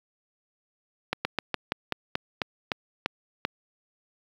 slowing click train, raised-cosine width 0.3 ms, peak -9 dBFS, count 11, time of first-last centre 1.13-3.45 s, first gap 120 ms, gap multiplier 1.14, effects high-pass 100 Hz 12 dB/octave + 8-bit

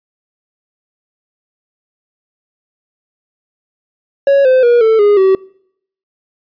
triangle tone with pitch steps, 556 / 515.8 / 478.5 / 443.9 / 411.7 / 382 Hz, C#5 / C5 / A#4 / A4 / G#4 / G4, +5 / -25 / +45 / +15 / -15 / -45 cents, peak -4 dBFS, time 4.27-5.35 s, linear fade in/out 2 ms, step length 180 ms, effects noise-tail reverb RT60 0.7 s tail -24 dB re dry + resampled to 11025 Hz

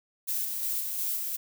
violet noise with tremolo, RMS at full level -30 dBFS, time 0.27-1.37 s, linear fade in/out 20 ms, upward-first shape square, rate 2.8 Hz, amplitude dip 30%, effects none

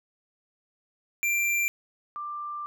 square / sine tone pair in turn, 2363 / 1184.2 Hz, D7 / D6, +10 / +14 cents, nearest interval octave, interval 1196 cents, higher first, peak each -24 / -32 dBFS, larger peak first, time 1.23-1.68 / 2.16-2.66 s, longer second, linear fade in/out 0 ms, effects none

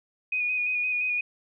sine tone with vibrato, 2477 Hz, D#7, 8 cents flat, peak -24 dBFS, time 0.32-1.21 s, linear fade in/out 5 ms, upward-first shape square, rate 5.8 Hz, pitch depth 20 cents each way, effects none

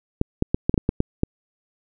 clicks, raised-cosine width 3 ms, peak -5 dBFS, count 9, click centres 0.214 / 0.424 / 0.545 / 0.695 / 0.742 / 0.778 / 0.891 / 1.004 / 1.234 s, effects none

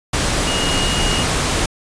sine tone in noise, 2867 Hz, F7, 45 cents sharp, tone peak -22 dBFS, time 0.47-1.23 s, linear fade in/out 5 ms, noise pink, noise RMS -18 dBFS, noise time 0.13-1.66 s, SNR -7 dB, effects resampled to 22050 Hz

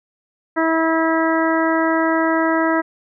harmonic tone, 324.3 Hz, E4, 28 cents flat, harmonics 1 / 2 / 3 / 4 / 5 / 6, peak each -18 / -21 / -23 / -24 / -25 / -26 dBFS, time 0.56-2.82 s, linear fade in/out 20 ms, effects none

